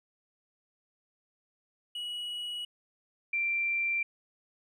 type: tone pair in turn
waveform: triangle / sine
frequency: 2919 / 2358 Hz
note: F#7 / D7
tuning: -24 / +6 cents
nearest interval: major third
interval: 370 cents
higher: first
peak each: -33 / -27 dBFS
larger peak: second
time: 1.95-2.65 / 3.33-4.03 s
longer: neither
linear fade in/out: 5 ms
effects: none